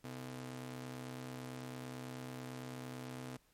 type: ring-modulated tone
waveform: sawtooth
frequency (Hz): 190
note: F#3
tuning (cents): +46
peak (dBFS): -37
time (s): 0.04-3.37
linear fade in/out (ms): 5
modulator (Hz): 60.5
effects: pink hiss -72 dBFS RMS until 3.53 s + MP3 64 kbps